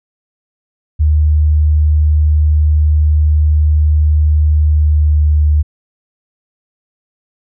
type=tone with pitch glide; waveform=sine; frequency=76 to 75 Hz; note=D#2 to D2; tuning=-40 to +37 cents; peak=-7 dBFS; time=0.99-5.63 s; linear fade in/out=20 ms; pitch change=-23 cents; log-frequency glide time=4.66-5.43 s; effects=none